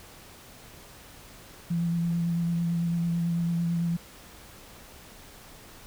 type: tone with vibrato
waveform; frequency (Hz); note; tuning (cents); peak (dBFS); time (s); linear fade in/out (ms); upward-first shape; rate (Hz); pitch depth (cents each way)
sine; 169.7; F3; -49; -24; 1.7-3.97; 10; sine; 9; 19
effects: pink hiss -49 dBFS RMS until 5.86 s